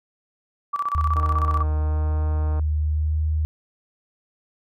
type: tone with tremolo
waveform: sine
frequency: 1156 Hz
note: D6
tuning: 28 cents flat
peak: -20 dBFS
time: 0.73-1.63 s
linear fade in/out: 10 ms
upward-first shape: square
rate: 16 Hz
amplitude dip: 75%
type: tone with vibrato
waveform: sine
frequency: 76.8 Hz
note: D#2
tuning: 22 cents flat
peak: -19 dBFS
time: 0.95-3.45 s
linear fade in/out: 0 ms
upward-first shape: sine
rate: 0.96 Hz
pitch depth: 17 cents each way
type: click train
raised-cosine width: 1 ms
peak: -23 dBFS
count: 222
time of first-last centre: 1.16-2.595 s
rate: 154 Hz
effects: none